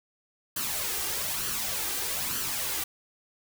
white noise with flanger, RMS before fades -31 dBFS, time 0.56-2.84 s, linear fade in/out 5 ms, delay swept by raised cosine 0.66 to 2.56 ms, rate 1.1 Hz, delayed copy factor +0.55, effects none

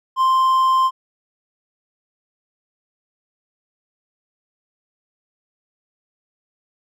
triangle tone, 1046.5 Hz, C6, in tune, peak -11 dBFS, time 0.16-0.91 s, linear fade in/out 50 ms, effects none

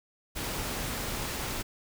pink noise, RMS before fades -34 dBFS, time 0.35-1.63 s, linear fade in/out 20 ms, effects none

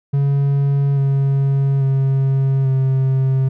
triangle tone with pitch steps, 140 / 137.59 / 135.23 / 132.91 Hz, C#3 / C#3 / C#3 / C3, +18 / -13 / -43 / +28 cents, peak -11 dBFS, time 0.13-3.49 s, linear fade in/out 10 ms, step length 840 ms, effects none

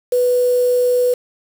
sine tone with quantisation, 493.9 Hz, B4, in tune, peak -12 dBFS, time 0.12-1.14 s, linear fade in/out 5 ms, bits 5, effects none

